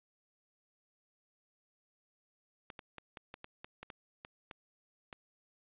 clicks, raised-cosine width 0.3 ms, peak -29 dBFS, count 12, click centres 2.702 / 2.792 / 2.983 / 3.172 / 3.341 / 3.444 / 3.645 / 3.83 / 3.902 / 4.249 / 4.512 / 5.128 s, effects resampled to 8000 Hz + 11-bit

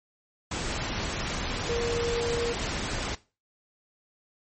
sine tone in noise, 470.8 Hz, A#4, 17 cents sharp, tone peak -26 dBFS, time 1.69-2.53 s, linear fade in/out 5 ms, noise pink, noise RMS -31 dBFS, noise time 0.51-3.15 s, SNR +2 dB, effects noise-tail reverb RT60 0.3 s tail -18 dB re dry + MP3 32 kbps

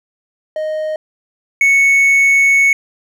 triangle tone pair in turn, 621 / 2213 Hz, D#5 / C#7, -3 / -3 cents, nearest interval octave + minor seventh, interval 2200 cents, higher second, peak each -15 / -6 dBFS, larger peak second, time 0.56-0.96 / 1.61-2.73 s, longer second, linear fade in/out 2 ms, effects none

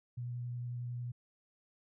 sine tone with vibrato, 121.7 Hz, B2, 25 cents flat, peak -37 dBFS, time 0.17-1.12 s, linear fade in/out 10 ms, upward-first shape square, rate 11 Hz, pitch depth 8 cents each way, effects none

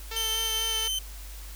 5% pulse tone with vibrato, 445.9 Hz, A4, 23 cents sharp, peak -22 dBFS, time 0.11-0.88 s, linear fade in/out 5 ms, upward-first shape sine, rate 4.1 Hz, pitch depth 17 cents each way
sawtooth tone with pitch glide, 3106 to 3079 Hz, G7 to G7, -17 to -32 cents, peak -24 dBFS, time 0.16-0.99 s, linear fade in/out 5 ms, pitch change -15 cents, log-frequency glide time 0.49-0.84 s
effects added 50 Hz sine -39 dBFS peak until 1.55 s + white hiss -47 dBFS RMS until 1.55 s

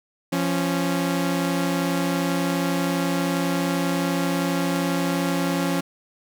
sawtooth tone pair together, 173.03 / 275.7 Hz, F3 / C#4, -16 / -9 cents, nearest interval minor sixth, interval 807 cents, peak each -20 dBFS, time 0.32-5.81 s, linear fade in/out 10 ms, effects none

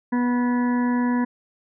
harmonic tone, 244.7 Hz, B3, 16 cents flat, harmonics 1 / 2 / 3 / 4 / 6 / 7 / 8, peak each -19 / -34 / -39 / -29 / -42 / -35 / -40 dBFS, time 0.12-1.25 s, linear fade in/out 10 ms, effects none

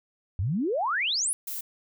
sine exponential sweep, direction up, 82.41 to 11175 Hz, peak -24 dBFS, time 0.39-1.33 s, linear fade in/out 0 ms
violet noise, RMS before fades -34 dBFS, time 1.47-1.61 s, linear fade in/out 5 ms
effects none

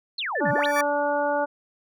sine exponential two-way sweep, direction down then up, 4500 to 118 to 4500 Hz, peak -26 dBFS, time 0.18-0.66 s, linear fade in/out 5 ms, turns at 0.51 s
sine tone bursts, 1760 Hz, A6, in tune, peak -25 dBFS, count 5, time 0.35-0.816 s, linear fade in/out 5 ms, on 58 ms, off 44 ms
harmonic tone, 290 Hz, D4, 22 cents flat, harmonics 1 / 2 / 3 / 4 / 5, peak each -32 / -24 / -26 / -35 / -30 dBFS, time 0.4-1.46 s, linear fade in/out 20 ms
30% pulse tone with exponential growth, 1156 Hz, D6, 28 cents flat, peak -19 dBFS, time 0.46-0.81 s, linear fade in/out 5 ms, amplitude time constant 74 ms
effects none

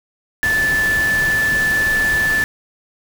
sine tone in noise, 1748 Hz, A6, 12 cents flat, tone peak -14 dBFS, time 0.43-2.44 s, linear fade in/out 0 ms, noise pink, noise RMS -26 dBFS, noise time 0.43-2.44 s, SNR +9 dB, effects none

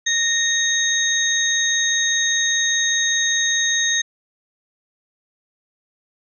sine tone cluster, 1849 / 3735 / 6370 Hz, A#6 / A#7 / G8, -15 / +3 / +27 cents, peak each -21 dBFS, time 0.06-4.02 s, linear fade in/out 10 ms, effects none

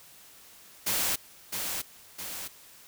white noise with echo, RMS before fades -28 dBFS, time 0.86-1.16 s, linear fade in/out 10 ms, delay 660 ms, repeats 2, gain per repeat -5 dB, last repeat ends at 2.48 s, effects white hiss -53 dBFS RMS until 2.87 s

